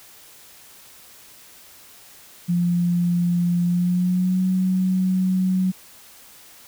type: tone with pitch glide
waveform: sine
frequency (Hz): 174.61 to 186.06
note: F3 to F#3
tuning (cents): 0 to +10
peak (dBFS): -17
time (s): 2.48-5.72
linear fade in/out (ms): 20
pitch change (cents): +110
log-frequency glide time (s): 3.64-4.43
effects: white hiss -47 dBFS RMS until 6.67 s